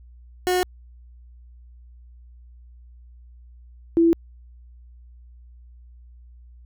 30% pulse / sine tone pair in turn, 363.4 / 333.7 Hz, F#4 / E4, -31 / +21 cents, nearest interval minor second, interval 148 cents, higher first, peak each -16 / -13 dBFS, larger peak second, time 0.47-0.63 / 3.97-4.13 s, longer neither, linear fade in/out 0 ms, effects added 60 Hz sine -44 dBFS peak until 6.65 s

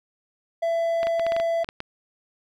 triangle tone, 668 Hz, E5, 23 cents sharp, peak -19 dBFS, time 0.62-1.64 s, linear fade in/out 10 ms
clicks, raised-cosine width 0.3 ms, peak -15 dBFS, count 10, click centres 1.031 / 1.07 / 1.196 / 1.266 / 1.321 / 1.365 / 1.4 / 1.645 / 1.689 / 1.804 s
effects none

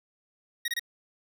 25% pulse tone bursts, 1884 Hz, A#6, 18 cents sharp, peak -24 dBFS, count 3, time 0.65-0.795 s, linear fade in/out 5 ms, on 31 ms, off 26 ms, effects none

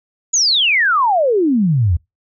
sine exponential sweep, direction down, 6960 to 77.6 Hz, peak -11 dBFS, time 0.33-1.97 s, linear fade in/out 10 ms, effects noise-tail reverb RT60 0.2 s tail -25 dB re dry

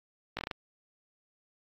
slowing click train, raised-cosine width 0.3 ms, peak -18 dBFS, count 6, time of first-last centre 0.37-0.512 s, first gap 18 ms, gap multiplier 1.23, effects AAC 64 kbps

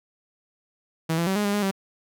sawtooth tone with pitch steps, 162.2 / 169.2 / 191.5 / 207.6 / 202.4 / 206.4 / 193.8 Hz, E3 / E3 / G3 / G#3 / G#3 / G#3 / G3, -28 / +45 / -40 / 0 / -44 / -10 / -20 cents, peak -18 dBFS, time 1.09-1.713 s, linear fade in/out 10 ms, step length 89 ms, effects none

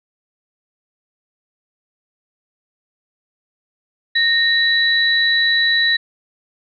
sine tone pair together, 1848 / 3940 Hz, A#6 / B7, -16 / -5 cents, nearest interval octave + minor second, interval 1311 cents, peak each -15 / -16 dBFS, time 4.15-5.97 s, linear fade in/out 10 ms, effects none

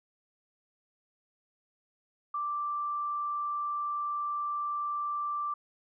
sine tone, 1174.7 Hz, D6, in tune, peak -30 dBFS, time 2.34-5.54 s, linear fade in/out 5 ms, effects none

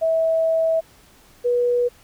sine tone pair in turn, 650 / 486.1 Hz, E5 / B4, -24 / -28 cents, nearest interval perfect fourth, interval 504 cents, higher first, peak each -16 dBFS, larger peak neither, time 0.01-0.81 / 1.44-1.89 s, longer first, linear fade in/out 20 ms, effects pink hiss -52 dBFS RMS until 2.03 s

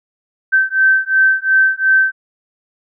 sine beating tone pair, 1547 / 1549.8 Hz, G6 / G6, -23 / -20 cents, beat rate 2.8 Hz, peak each -13 dBFS, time 0.52-2.12 s, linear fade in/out 20 ms, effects none

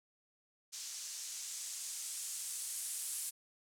violet noise with low-pass filter sweep, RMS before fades -43 dBFS, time 0.72-3.31 s, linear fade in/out 20 ms, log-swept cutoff 6000 to 9600 Hz, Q 1.6, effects none

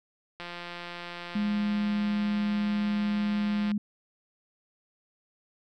click train, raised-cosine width 0.3 ms, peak -23 dBFS, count 578, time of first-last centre 0.4-3.716 s, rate 174 Hz
sine tone, 207.7 Hz, G#3, in tune, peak -25 dBFS, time 1.35-3.78 s, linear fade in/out 5 ms
effects none

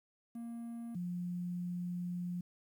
triangle / sine tone pair in turn, 233.1 / 177.14 Hz, A#3 / F3, 0 / +25 cents, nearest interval perfect fourth, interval 475 cents, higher first, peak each -39 / -36 dBFS, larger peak second, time 0.35-0.95 / 0.95-2.41 s, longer second, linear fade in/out 5 ms, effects 11-bit

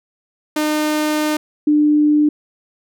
sawtooth / sine tone pair in turn, 304.3 / 298.7 Hz, D#4 / D4, -38 / +29 cents, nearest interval unison, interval 33 cents, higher first, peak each -12 / -10 dBFS, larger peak second, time 0.56-1.37 / 1.67-2.29 s, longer first, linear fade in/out 5 ms, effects none

